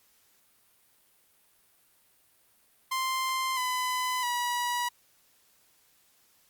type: tone with pitch steps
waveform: sawtooth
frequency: 1046.5 / 1007.4 / 969.7 Hz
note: C6 / B5 / B5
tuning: 0 / +34 / -32 cents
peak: -24 dBFS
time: 2.91-4.89 s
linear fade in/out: 10 ms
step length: 660 ms
effects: white hiss -65 dBFS RMS until 6.49 s + Opus 48 kbps